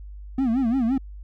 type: tone with vibrato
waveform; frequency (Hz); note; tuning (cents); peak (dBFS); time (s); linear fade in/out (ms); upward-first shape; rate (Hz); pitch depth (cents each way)
triangle; 246.9; B3; 0; -17; 0.38-0.98; 5; sine; 5.8; 180
effects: added 50 Hz sine -36 dBFS peak until 1.23 s